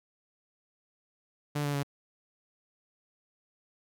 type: tone with pitch steps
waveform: sawtooth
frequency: 146.83 / 144.06 / 141.34 Hz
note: D3 / D3 / C#3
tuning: 0 / -33 / +34 cents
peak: -25 dBFS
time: 1.55-1.832 s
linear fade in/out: 10 ms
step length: 94 ms
effects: none